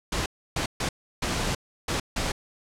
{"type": "noise bursts at uneven times", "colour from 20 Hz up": "pink", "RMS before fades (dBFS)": -27, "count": 6, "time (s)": [[0.12, 0.26], [0.56, 0.66], [0.8, 0.89], [1.22, 1.55], [1.88, 2], [2.16, 2.32]], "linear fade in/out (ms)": 5, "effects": ["low-pass 8000 Hz 12 dB/octave"]}